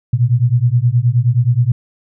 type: beating tone pair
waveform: sine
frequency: 116.54 / 126.04 Hz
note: A#2 / B2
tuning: 0 / +36 cents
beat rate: 9.5 Hz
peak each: -13 dBFS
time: 0.13-1.72 s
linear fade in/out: 5 ms
effects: none